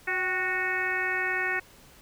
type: harmonic tone with a mistuned harmonic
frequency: 368.1 Hz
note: F#4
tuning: 9 cents flat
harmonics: 1 / 2 / 3 / 4 / 5 / 6 / 7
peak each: -36 / -37 / -39 / -32 / -29 / -33 / -37 dBFS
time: 0.07-1.6 s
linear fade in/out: 10 ms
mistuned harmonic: 2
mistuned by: +61 cents
effects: pink hiss -54 dBFS RMS until 2.01 s